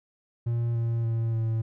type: tone with pitch steps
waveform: triangle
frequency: 117.6 / 115.91 / 114.25 / 112.61 Hz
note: A#2 / A#2 / A#2 / A2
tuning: +16 / -9 / -34 / +41 cents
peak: -22 dBFS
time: 0.46-1.62 s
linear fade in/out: 10 ms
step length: 290 ms
effects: none